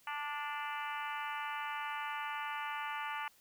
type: harmonic tone with a mistuned harmonic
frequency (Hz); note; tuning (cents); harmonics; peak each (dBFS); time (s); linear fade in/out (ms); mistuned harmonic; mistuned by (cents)
293.7; D4; 0; 3 / 4 / 5 / 6 / 7 / 8 / 9 / 10; -41 / -43 / -45 / -47 / -48 / -49 / -50 / -51; 0.07-3.28; 2; 5; -22
effects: white hiss -66 dBFS RMS until 3.4 s